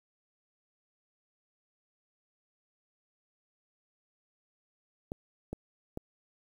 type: clicks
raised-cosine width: 2 ms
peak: -23 dBFS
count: 3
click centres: 5.119 / 5.53 / 5.974 s
effects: 9-bit